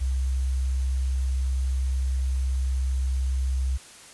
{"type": "tone with sample-and-hold", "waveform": "sine", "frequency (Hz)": 65.41, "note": "C2", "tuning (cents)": 0, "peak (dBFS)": -22, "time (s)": [0, 3.78], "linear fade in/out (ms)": 20, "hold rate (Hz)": 6300, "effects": ["white hiss -47 dBFS RMS until 4.13 s", "resampled to 24000 Hz"]}